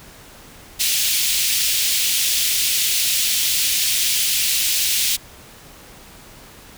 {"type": "high-pass noise", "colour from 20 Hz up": "pink", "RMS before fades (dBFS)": -19, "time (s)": [0.79, 5.17], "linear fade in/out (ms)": 20, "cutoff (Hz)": 2700, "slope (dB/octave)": 24, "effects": ["pink hiss -43 dBFS RMS until 6.77 s"]}